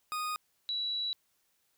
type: tone pair in turn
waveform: 40% pulse / sine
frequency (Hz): 1239 / 3923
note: D#6 / B7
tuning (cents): -8 / -12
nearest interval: octave + minor sixth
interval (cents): 1996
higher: second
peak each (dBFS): -32 / -31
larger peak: second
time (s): 0.12-0.36 / 0.69-1.13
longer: second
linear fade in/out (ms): 0
effects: white hiss -74 dBFS RMS until 1.77 s